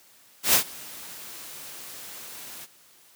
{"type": "noise with ADSR envelope", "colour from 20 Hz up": "white", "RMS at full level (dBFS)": -17, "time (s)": [0.43, 2.67], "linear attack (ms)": 110, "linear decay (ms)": 93, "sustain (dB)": -24, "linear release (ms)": 35, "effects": ["white hiss -56 dBFS RMS until 3.15 s", "high-pass 100 Hz 12 dB/octave"]}